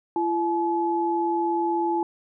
sine tone pair together, 339.6 / 855.7 Hz, F4 / A5, -48 / -48 cents, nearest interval octave + major third, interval 1600 cents, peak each -24 dBFS, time 0.16-2.03 s, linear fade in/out 2 ms, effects none

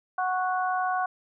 harmonic tone, 369 Hz, F#4, 5 cents flat, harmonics 2 / 3 / 4, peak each -26 / -30 / -32 dBFS, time 0.18-1.06 s, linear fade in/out 5 ms, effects none

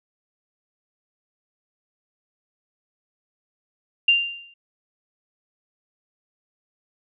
sine tone with exponential decay, 2787 Hz, F7, 4 cents flat, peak -11 dBFS, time 4.08-4.54 s, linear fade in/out 5 ms, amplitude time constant 100 ms, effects none

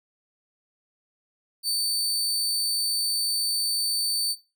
sawtooth tone, 4554 Hz, C#8, 46 cents sharp, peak -21 dBFS, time 1.63-4.36 s, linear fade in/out 50 ms, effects noise-tail reverb RT60 0.3 s tail -17 dB re dry

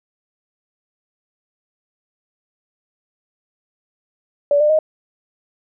sine tone with pitch steps, 576 / 599.4 / 623.8 Hz, D5 / D5 / D#5, -34 / +35 / +4 cents, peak -11 dBFS, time 4.51-4.789 s, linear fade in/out 2 ms, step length 93 ms, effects none

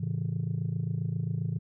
sine chord, A major, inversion none, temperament just, 110 / 137.5 / 165 Hz, A2 / C#3 / E3, 0 / -14 / +2 cents, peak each -31 dBFS, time 0-1.59 s, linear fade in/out 10 ms, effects tanh soft clip ceiling -23 dBFS

